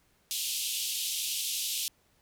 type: band-pass noise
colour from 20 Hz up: pink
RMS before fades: -33 dBFS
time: 0.31-1.88 s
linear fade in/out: 0 ms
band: 2800 to 15000 Hz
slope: 48 dB/octave
effects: pink hiss -68 dBFS RMS until 2.21 s